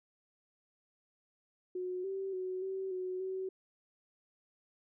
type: tone with pitch steps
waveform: sine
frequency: 364.9 / 386.5 / 370.8 / 382.4 / 368.9 / 377.7 Hz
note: F#4 / G4 / F#4 / G4 / F#4 / F#4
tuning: -24 / -24 / +4 / -43 / -5 / +36 cents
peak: -35 dBFS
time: 1.75-3.49 s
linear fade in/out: 5 ms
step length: 290 ms
effects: none